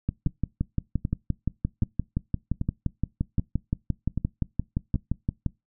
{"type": "two click trains", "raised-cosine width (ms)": 5, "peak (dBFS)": [-14, -12], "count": [7, 32], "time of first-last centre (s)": [[0.27, 4.957], [0.09, 5.463]], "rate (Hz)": [1.28, 5.77], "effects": ["noise-tail reverb RT60 0.2 s tail -23 dB re dry"]}